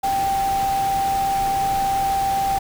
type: tone in noise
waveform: sine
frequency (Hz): 784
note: G5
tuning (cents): 0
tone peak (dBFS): -18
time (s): 0.03-2.59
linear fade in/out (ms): 10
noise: pink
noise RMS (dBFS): -31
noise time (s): 0.03-2.59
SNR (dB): +10
effects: none